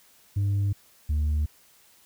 sine tone pair in turn, 100 / 75.15 Hz, G2 / D2, +35 / +40 cents, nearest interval perfect fourth, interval 495 cents, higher first, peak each -19 dBFS, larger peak neither, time 0.36-0.73 / 1.09-1.46 s, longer neither, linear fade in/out 10 ms, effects tanh soft clip ceiling -21 dBFS + white hiss -58 dBFS RMS until 2.05 s

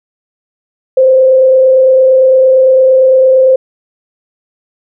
sine tone with frequency modulation, 522 Hz, C5, 4 cents flat, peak -3 dBFS, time 0.97-3.56 s, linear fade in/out 5 ms, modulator 28.8 Hz, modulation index 0.28, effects none

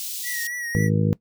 white high-pass noise, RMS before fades -31 dBFS, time 0-0.47 s, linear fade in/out 0 ms, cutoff 3300 Hz, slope 24 dB/octave
square tone with vibrato, 1911 Hz, A#6, 43 cents sharp, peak -29 dBFS, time 0.23-0.9 s, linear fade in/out 50 ms, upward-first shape sine, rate 3.8 Hz, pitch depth 44 cents each way
harmonic tone, 53 Hz, G#1, 36 cents sharp, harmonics 2 / 3 / 4 / 5 / 6 / 7 / 8 / 9, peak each -22 / -21 / -25 / -35 / -32 / -37 / -37 / -29 dBFS, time 0.75-1.13 s, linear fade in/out 0 ms
effects noise-tail reverb RT60 0.1 s tail -19 dB re dry

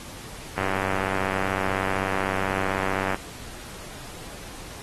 click train, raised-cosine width 0.5 ms, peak -11 dBFS, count 247, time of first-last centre 0.58-3.145 s, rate 95.9 Hz, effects pink hiss -41 dBFS RMS until 4.82 s + AAC 32 kbps

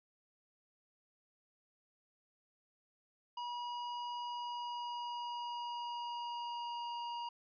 square tone with pitch glide, 964 to 948.5 Hz, B5 to A#5, -42 to +30 cents, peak -40 dBFS, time 3.37-7.29 s, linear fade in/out 5 ms, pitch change -28 cents, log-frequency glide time 4.21-6.97 s, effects resampled to 11025 Hz

